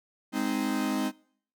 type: chord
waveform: 45% pulse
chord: Ab major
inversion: none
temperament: equal with one note detuned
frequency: 207.7 / 259.7 / 311.1 Hz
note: Ab3 / C4 / Eb4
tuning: 0 / -13 / 0 cents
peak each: -32 / -30 / -32 dBFS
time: 0.32-1.12 s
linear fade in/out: 50 ms
effects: noise-tail reverb RT60 0.6 s tail -24 dB re dry